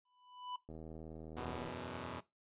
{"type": "tone with exponential growth", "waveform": "square", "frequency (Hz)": 994, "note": "B5", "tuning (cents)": 11, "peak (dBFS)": -40, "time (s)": [0.05, 0.56], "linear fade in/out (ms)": 5, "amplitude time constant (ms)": 110}
{"type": "click train", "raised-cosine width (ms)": 2, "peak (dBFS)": -37, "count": 80, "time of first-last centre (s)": [0.69, 1.682], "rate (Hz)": 79.6}
{"type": "chord", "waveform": "5% pulse", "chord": "E suspended second", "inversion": "none", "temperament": "equal", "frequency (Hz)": [82.41, 92.5, 123.47], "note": ["E2", "F#2", "B2"], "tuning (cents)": [0, 0, 0], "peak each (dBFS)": [-36, -36, -35], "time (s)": [1.36, 2.21], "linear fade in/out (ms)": 20}
{"effects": ["noise-tail reverb RT60 0.2 s tail -18 dB re dry", "resampled to 8000 Hz"]}